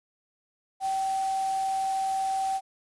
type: tone in noise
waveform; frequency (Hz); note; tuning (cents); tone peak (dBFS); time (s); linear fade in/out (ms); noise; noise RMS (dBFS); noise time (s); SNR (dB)
sine; 771; G5; -29; -25; 0.8-2.61; 50; white; -42; 0.8-2.61; +14
effects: resampled to 24000 Hz